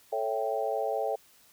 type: chord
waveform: sine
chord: A dominant seventh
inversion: none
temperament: equal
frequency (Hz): 440 / 554.4 / 659.3 / 784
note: A4 / C#5 / E5 / G5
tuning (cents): 0 / 0 / 0 / 0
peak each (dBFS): -33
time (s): 0.12-1.16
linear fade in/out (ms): 10
effects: white hiss -60 dBFS RMS until 1.52 s